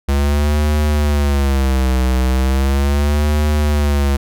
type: tone with vibrato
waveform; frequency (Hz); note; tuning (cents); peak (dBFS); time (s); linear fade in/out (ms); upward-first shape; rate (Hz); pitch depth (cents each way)
square; 69.3; C#2; 0; -13; 0.08-4.17; 10; sine; 0.37; 140
effects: none